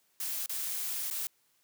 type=noise with dropouts; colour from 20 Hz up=blue; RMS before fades=-35 dBFS; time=0.2-1.27 s; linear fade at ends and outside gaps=2 ms; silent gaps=0.461-0.494 / 1.102-1.109 s; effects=white hiss -71 dBFS RMS until 1.63 s + high-pass 80 Hz 12 dB/octave